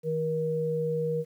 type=tone pair together; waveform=sine; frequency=158.6 / 475.3 Hz; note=D#3 / A#4; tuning=+33 / +34 cents; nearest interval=octave + perfect fifth; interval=1901 cents; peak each=-31 / -27 dBFS; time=0.03-1.25 s; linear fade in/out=50 ms; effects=10-bit